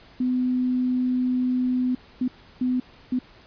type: tone bursts at uneven times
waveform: sine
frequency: 252.1 Hz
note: B3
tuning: 36 cents sharp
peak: -20 dBFS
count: 4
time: 0.2-1.95 / 2.21-2.28 / 2.61-2.8 / 3.12-3.19 s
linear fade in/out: 5 ms
effects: pink hiss -51 dBFS RMS until 3.46 s + resampled to 11025 Hz